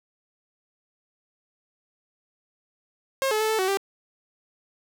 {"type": "tone with pitch steps", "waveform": "sawtooth", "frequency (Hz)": [537, 430.1, 436.3, 439.6, 375.7, 393.6], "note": ["C5", "A4", "A4", "A4", "F#4", "G4"], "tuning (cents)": [45, -39, -15, -2, 26, 7], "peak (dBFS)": -18, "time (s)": [3.22, 3.772], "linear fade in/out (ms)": 0, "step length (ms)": 92, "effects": []}